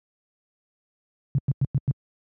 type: tone bursts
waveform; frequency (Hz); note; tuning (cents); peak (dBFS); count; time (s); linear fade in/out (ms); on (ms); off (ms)
sine; 136.5; C#3; -26; -17; 5; 1.35-1.911; 0; 33; 99
effects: high-pass 80 Hz 12 dB/octave